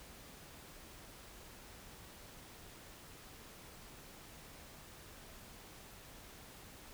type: silence
effects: pink hiss -55 dBFS RMS until 6.93 s